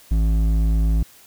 sine tone with hard clipping, 54.1 Hz, A1, 29 cents flat, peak -17 dBFS, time 0.11-1.03 s, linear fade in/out 5 ms, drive 9 dB, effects white hiss -49 dBFS RMS until 1.26 s

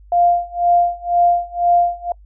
sine tone with tremolo, 698.5 Hz, F5, in tune, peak -9 dBFS, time 0.12-2.12 s, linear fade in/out 2 ms, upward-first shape sine, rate 2 Hz, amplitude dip 95%, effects noise-tail reverb RT60 0.1 s tail -25 dB re dry + added 50 Hz sine -41 dBFS peak until 2.25 s

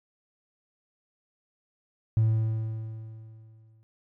triangle tone with exponential decay, 110.7 Hz, A2, 11 cents sharp, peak -15 dBFS, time 2.17-3.83 s, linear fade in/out 0 ms, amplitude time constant 360 ms, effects tanh soft clip ceiling -15 dBFS

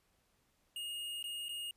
square tone with dropouts, 2853 Hz, F7, 36 cents sharp, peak -40 dBFS, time 0.76-1.71 s, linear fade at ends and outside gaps 2 ms, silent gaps 1.228-1.24 / 1.484-1.491 s, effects pink hiss -75 dBFS RMS until 1.76 s + resampled to 32000 Hz

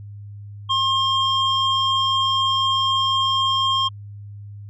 sine tone pair together, 1069 / 3203 Hz, C6 / G7, +37 / +37 cents, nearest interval octave + perfect fifth, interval 1900 cents, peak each -18 dBFS, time 0.69-3.89 s, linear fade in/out 20 ms, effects tanh soft clip ceiling -13 dBFS + added 102 Hz sine -34 dBFS peak until 4.69 s

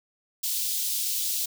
white high-pass noise, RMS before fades -28 dBFS, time 0.43-1.46 s, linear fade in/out 10 ms, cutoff 3300 Hz, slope 24 dB/octave, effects none

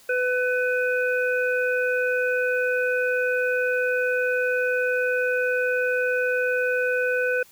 harmonic tone, 500 Hz, B4, 21 cents sharp, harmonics 1 / 3 / 5, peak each -23 / -24 / -32 dBFS, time 0.09-7.43 s, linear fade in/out 5 ms, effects white hiss -53 dBFS RMS until 7.51 s

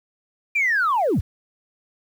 sine linear sweep, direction down, 2424 to 38.89 Hz, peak -16 dBFS, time 0.55-1.21 s, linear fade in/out 10 ms, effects tanh soft clip ceiling -13 dBFS + 8-bit

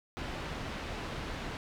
pink low-pass noise, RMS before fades -39 dBFS, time 0.17-1.57 s, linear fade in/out 0 ms, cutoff 3500 Hz, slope 12 dB/octave, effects none

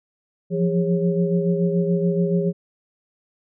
sine tone cluster, 172.1 / 179.1 / 406 / 546 Hz, F3 / F3 / G#4 / C#5, -25 / +44 / -39 / -26 cents, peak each -20 / -25 / -23 / -28 dBFS, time 0.5-2.53 s, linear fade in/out 50 ms, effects none

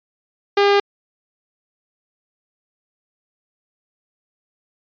sawtooth tone, 403.1 Hz, G4, 48 cents sharp, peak -8 dBFS, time 0.57-0.8 s, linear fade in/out 5 ms, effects resampled to 11025 Hz

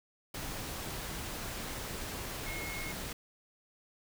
sine tone in noise, 2165 Hz, C#7, 41 cents flat, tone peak -41 dBFS, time 2.46-2.92 s, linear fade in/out 5 ms, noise pink, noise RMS -40 dBFS, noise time 0.34-3.13 s, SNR -4 dB, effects none

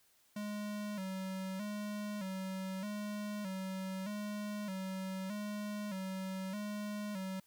square tone with vibrato, 198.6 Hz, G3, 23 cents sharp, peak -39 dBFS, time 0.36-7.4 s, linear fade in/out 5 ms, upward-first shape square, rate 0.81 Hz, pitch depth 82 cents each way, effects white hiss -70 dBFS RMS until 7.46 s

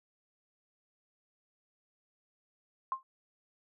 sine tone with exponential decay, 1058 Hz, C6, 19 cents sharp, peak -26 dBFS, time 2.92-3.03 s, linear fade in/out 1 ms, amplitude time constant 22 ms, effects none

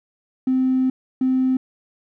triangle tone bursts at uneven times, 259.2 Hz, C4, 16 cents flat, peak -12 dBFS, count 2, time 0.47-0.9 / 1.21-1.57 s, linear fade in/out 5 ms, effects tanh soft clip ceiling -13 dBFS

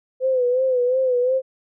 sine tone with vibrato, 507 Hz, B4, 45 cents sharp, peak -16 dBFS, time 0.2-1.42 s, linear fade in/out 50 ms, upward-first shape sine, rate 2.8 Hz, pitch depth 66 cents each way, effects none

